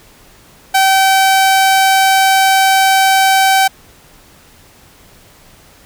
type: tone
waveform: sawtooth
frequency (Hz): 770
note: G5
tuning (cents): -31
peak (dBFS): -4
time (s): 0.74-3.68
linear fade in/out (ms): 10
effects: pink hiss -44 dBFS RMS until 5.85 s